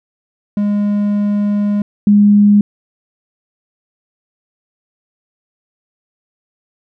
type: tone pair in turn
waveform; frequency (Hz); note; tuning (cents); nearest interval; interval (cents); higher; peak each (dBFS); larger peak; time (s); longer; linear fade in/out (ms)
triangle / sine; 205.5 / 205.5; G#3 / G#3; -18 / -18; unison; 0; neither; -10 / -5; second; 0.57-1.82 / 2.07-2.61; first; 2
effects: none